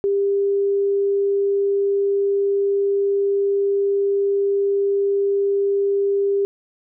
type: tone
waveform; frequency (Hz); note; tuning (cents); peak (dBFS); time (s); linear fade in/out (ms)
sine; 398.7; G4; +29; -16; 0.04-6.45; 0
effects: none